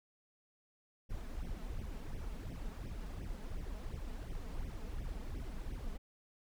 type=noise with flanger; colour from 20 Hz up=brown; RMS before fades=-42 dBFS; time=1.09-5.98 s; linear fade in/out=20 ms; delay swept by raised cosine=0.34 to 4.74 ms; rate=2.8 Hz; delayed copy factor=+0.9; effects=none

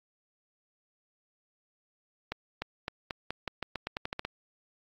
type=accelerating click train; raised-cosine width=0.3 ms; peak=-17 dBFS; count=14; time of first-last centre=2.32-4.25 s; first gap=300 ms; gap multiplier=0.87; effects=AAC 64 kbps

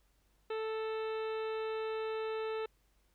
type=harmonic tone with a mistuned harmonic; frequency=440 Hz; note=A4; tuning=in tune; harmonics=1 / 2 / 3 / 4 / 5 / 6 / 7 / 8 / 9; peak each=-35 / -46 / -46 / -52 / -55 / -51 / -58 / -58 / -58 dBFS; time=0.5-2.66 s; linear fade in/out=5 ms; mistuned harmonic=8; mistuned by=+42 cents; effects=added 49 Hz sine -70 dBFS peak until 3.14 s + pink hiss -75 dBFS RMS until 3.14 s

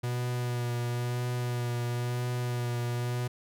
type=tone with vibrato; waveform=45% pulse; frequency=121.8 Hz; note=B2; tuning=24 cents flat; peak=-29 dBFS; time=0.03-3.28 s; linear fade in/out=10 ms; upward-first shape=sine; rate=0.99 Hz; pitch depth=21 cents each way; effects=none

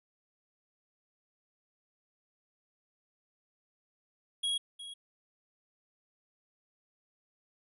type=tone with echo; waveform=square; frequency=3308 Hz; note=G#7; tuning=8 cents flat; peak=-30 dBFS; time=4.43-4.58 s; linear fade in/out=10 ms; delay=360 ms; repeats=1; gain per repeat=-13 dB; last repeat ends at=4.94 s; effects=resampled to 32000 Hz

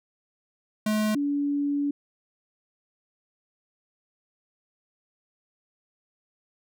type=tone pair in turn; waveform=square / sine; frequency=214 / 286.2 Hz; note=A3 / D4; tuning=-48 / -45 cents; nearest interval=perfect fourth; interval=503 cents; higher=second; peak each=-23 dBFS; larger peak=neither; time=0.86-1.15 / 1.15-1.91 s; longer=second; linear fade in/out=5 ms; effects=none

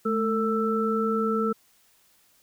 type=tone cluster; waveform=sine; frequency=216.7 / 450.3 / 1325 Hz; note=A3 / A4 / E6; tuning=-26 / +40 / +9 cents; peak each=-26 / -26 / -28 dBFS; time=0.05-1.53 s; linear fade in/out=10 ms; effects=white hiss -62 dBFS RMS until 2.42 s

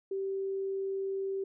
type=tone; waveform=sine; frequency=388.3 Hz; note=G4; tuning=16 cents flat; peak=-31 dBFS; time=0.11-1.44 s; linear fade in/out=5 ms; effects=none

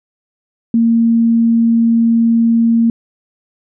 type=tone; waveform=sine; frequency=230.2 Hz; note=A#3; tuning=22 cents flat; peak=-8 dBFS; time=0.74-2.9 s; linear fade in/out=2 ms; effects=none

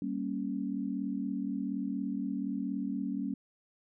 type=chord; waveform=sine; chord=G diminished; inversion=none; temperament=equal; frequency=196 / 233.1 / 277.2 Hz; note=G3 / Bb3 / Db4; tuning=0 / 0 / 0 cents; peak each=-36 / -37 / -35 dBFS; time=0.02-3.34 s; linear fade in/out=2 ms; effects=none

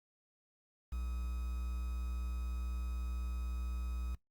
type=tone with quantisation; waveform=triangle; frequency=61 Hz; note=B1; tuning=21 cents flat; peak=-34 dBFS; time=0.92-4.15 s; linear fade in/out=5 ms; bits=9; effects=noise-tail reverb RT60 0.1 s tail -19 dB re dry + Opus 48 kbps

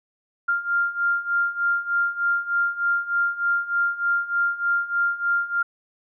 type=beating tone pair; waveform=sine; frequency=1395 / 1398.3 Hz; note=F6 / F6; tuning=-2 / +2 cents; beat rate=3.3 Hz; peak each=-25 / -22 dBFS; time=0.48-5.63 s; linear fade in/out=10 ms; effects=none

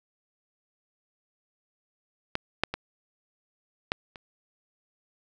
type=clicks; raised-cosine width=0.3 ms; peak=-11 / -6 / -15 / -9 / -26 dBFS; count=5; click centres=2.354 / 2.636 / 2.74 / 3.919 / 4.158 s; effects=none

